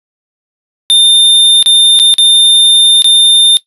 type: tone with dropouts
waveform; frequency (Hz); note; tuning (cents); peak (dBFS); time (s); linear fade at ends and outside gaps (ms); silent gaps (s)
square; 3610; A7; +44; -4; 0.9-3.57; 0; 1.627-1.66 / 1.991-1.998 / 2.14-2.183 / 3.021-3.044
effects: noise-tail reverb RT60 0.1 s tail -17 dB re dry + resampled to 32000 Hz